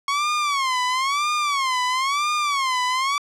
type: tone with vibrato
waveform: sawtooth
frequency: 1100 Hz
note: C#6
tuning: 14 cents flat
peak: -16 dBFS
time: 0.08-3.18 s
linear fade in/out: 2 ms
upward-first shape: sine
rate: 1 Hz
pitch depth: 170 cents each way
effects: low-pass 7000 Hz 12 dB/octave